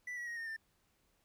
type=tone with pitch steps; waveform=triangle; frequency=1975.5 / 1927 / 1879.8 / 1833.6 / 1788.7 Hz; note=B6 / B6 / A#6 / A#6 / A6; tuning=0 / -43 / +14 / -29 / +28 cents; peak=-38 dBFS; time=0.07-0.565 s; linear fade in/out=5 ms; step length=99 ms; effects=pink hiss -75 dBFS RMS until 1.24 s